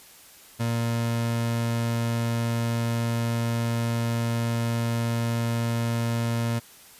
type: tone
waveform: 30% pulse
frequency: 116.54 Hz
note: A#2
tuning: in tune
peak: -21 dBFS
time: 0.59-6.6 s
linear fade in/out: 20 ms
effects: white hiss -50 dBFS RMS until 6.99 s + resampled to 32000 Hz